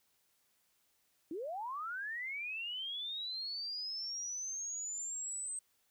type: linear sweep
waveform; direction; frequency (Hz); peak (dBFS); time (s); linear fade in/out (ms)
sine; up; 293.7 to 8300; -38; 1.31-5.59; 2
effects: white hiss -75 dBFS RMS until 5.9 s